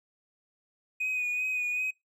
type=tone with vibrato; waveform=triangle; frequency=2489 Hz; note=D#7; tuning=in tune; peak=-25 dBFS; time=1-1.91 s; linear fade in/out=10 ms; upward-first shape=sine; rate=2.6 Hz; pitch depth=27 cents each way; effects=noise-tail reverb RT60 0.2 s tail -26 dB re dry + tanh soft clip ceiling -23 dBFS